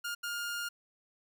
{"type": "tone bursts at uneven times", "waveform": "sawtooth", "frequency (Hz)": 1413, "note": "F6", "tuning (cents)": 20, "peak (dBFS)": -31, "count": 2, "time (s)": [[0.04, 0.15], [0.23, 0.69]], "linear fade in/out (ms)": 10, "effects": []}